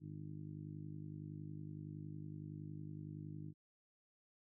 harmonic tone, 50.8 Hz, G#1, 38 cents flat, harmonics 2 / 3 / 4 / 5 / 6 / 7, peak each -53 / -48 / -57 / -60 / -54 / -64 dBFS, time 0-3.54 s, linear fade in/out 50 ms, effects none

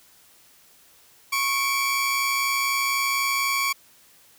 sawtooth tone pair together, 1100 / 2324 Hz, C#6 / D7, -14 / -19 cents, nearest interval octave + minor second, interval 1295 cents, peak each -21 dBFS, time 1.32-3.73 s, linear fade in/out 10 ms, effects white hiss -55 dBFS RMS until 4.38 s

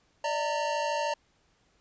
square tone cluster, 586 / 639 / 915 Hz, D5 / D#5 / A#5, -4 / +46 / -32 cents, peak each -32 / -38 / -31 dBFS, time 0.24-1.14 s, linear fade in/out 5 ms, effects pink hiss -68 dBFS RMS until 1.8 s + resampled to 16000 Hz

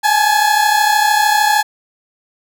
30% pulse tone pair together, 829 / 862.2 Hz, G#5 / A5, -3 / -35 cents, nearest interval minor second, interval 68 cents, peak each -11 dBFS, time 0.03-1.63 s, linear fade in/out 20 ms, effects none

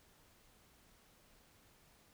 silence, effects pink hiss -67 dBFS RMS until 2.13 s

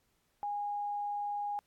sine tone, 821 Hz, G#5, 20 cents flat, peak -33 dBFS, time 0.43-1.59 s, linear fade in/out 0 ms, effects pink hiss -75 dBFS RMS until 1.66 s + AAC 64 kbps

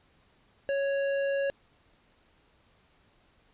triangle tone with hard clipping, 554.4 Hz, C#5, in tune, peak -28 dBFS, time 0.69-1.5 s, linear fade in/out 0 ms, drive 15 dB, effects pink hiss -65 dBFS RMS until 3.53 s + resampled to 8000 Hz

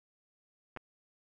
clicks, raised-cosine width 0.5 ms, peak -27 dBFS, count 2, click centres 0.764 / 0.772 s, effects none

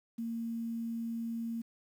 sine tone with quantisation, 230 Hz, A#3, 23 cents flat, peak -34 dBFS, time 0.18-1.62 s, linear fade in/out 10 ms, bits 10, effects none

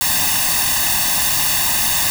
white noise with comb filter, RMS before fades -17 dBFS, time 0.01-2.1 s, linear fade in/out 0 ms, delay 1.1 ms, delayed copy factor +0.9, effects none

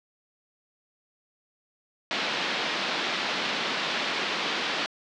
white band-pass noise, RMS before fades -29 dBFS, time 2.11-4.86 s, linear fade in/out 0 ms, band 180 to 4100 Hz, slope 24 dB/octave, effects low-pass 7000 Hz 12 dB/octave

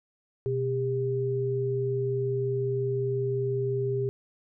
sine tone pair together, 125.6 / 400 Hz, B2 / G4, +30 / +35 cents, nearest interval octave + minor sixth, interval 2005 cents, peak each -29 / -27 dBFS, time 0.46-4.09 s, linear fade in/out 0 ms, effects none

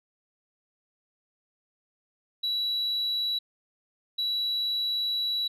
sine tone pair in turn, 3921 / 3921 Hz, B7 / B7, -13 / -13 cents, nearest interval unison, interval 0 cents, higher neither, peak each -24 dBFS, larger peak neither, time 2.43-3.39 / 4.18-5.48 s, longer second, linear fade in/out 10 ms, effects tanh soft clip ceiling -23 dBFS

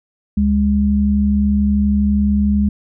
sine tone pair together, 72.2 / 205 Hz, D2 / G#3, -29 / -22 cents, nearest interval octave + tritone, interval 1807 cents, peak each -17 / -13 dBFS, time 0.37-2.69 s, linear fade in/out 5 ms, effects none

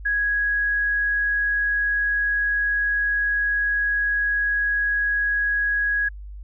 sine tone, 1661.2 Hz, G#6, in tune, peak -19 dBFS, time 0.05-6.09 s, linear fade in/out 10 ms, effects added 50 Hz sine -34 dBFS peak until 6.43 s

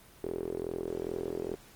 sawtooth tone with band-pass filter, 42.39 Hz, E1, 49 cents sharp, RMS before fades -36 dBFS, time 0.23-1.55 s, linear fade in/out 10 ms, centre 400 Hz, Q 6.7, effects pink hiss -56 dBFS RMS until 1.75 s + Opus 24 kbps

